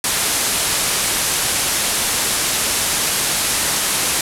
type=low-pass noise; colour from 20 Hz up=white; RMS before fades=-19 dBFS; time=0.04-4.21 s; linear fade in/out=2 ms; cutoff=12000 Hz; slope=48 dB/octave; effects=none